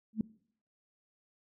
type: tone with exponential growth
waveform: sine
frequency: 218.9 Hz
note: A3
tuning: 9 cents flat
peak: -23 dBFS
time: 0.13-0.21 s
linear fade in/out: 2 ms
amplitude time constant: 16 ms
effects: noise-tail reverb RT60 0.6 s tail -22 dB re dry